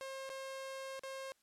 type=tone with dropouts; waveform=sawtooth; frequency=535 Hz; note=C5; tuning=38 cents sharp; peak=-39 dBFS; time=0.01-1.32 s; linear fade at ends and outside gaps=0 ms; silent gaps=0.293-0.3 / 0.994-1.035 s; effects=white hiss -75 dBFS RMS until 1.42 s + low-pass 11000 Hz 12 dB/octave